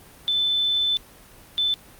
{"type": "tone bursts at uneven times", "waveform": "sine", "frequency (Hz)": 3520, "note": "A7", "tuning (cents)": 0, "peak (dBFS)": -19, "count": 2, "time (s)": [[0.28, 0.97], [1.58, 1.74]], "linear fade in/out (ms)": 0, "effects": ["pink hiss -48 dBFS RMS until 1.99 s", "Opus 32 kbps"]}